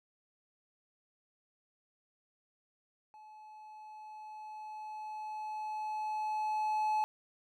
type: tone with level ramp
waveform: triangle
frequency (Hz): 858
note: A5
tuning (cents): -44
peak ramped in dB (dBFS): -50 to -26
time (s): 3.14-7.04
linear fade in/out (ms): 0
effects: none